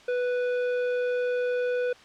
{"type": "tone with tanh clipping", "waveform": "sine", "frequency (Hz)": 493.9, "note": "B4", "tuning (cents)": 0, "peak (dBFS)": -26, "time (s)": [0.08, 1.93], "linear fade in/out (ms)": 5, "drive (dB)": 12, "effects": ["white hiss -51 dBFS RMS until 2.04 s", "low-pass 4000 Hz 12 dB/octave"]}